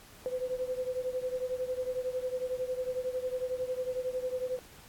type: beating tone pair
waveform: sine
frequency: 504 / 515 Hz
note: B4 / C5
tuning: +35 / -28 cents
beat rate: 11 Hz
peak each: -33 / -36 dBFS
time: 0.26-4.59 s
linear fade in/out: 0 ms
effects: pink hiss -54 dBFS RMS until 4.88 s + AAC 64 kbps